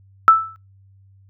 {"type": "tone with exponential decay", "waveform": "sine", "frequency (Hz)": 1318.5, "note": "E6", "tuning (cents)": 0, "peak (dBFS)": -3, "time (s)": [0.28, 0.56], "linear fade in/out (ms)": 0, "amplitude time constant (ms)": 59, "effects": ["noise-tail reverb RT60 0.2 s tail -24 dB re dry", "added 97 Hz sine -48 dBFS peak until 1.29 s"]}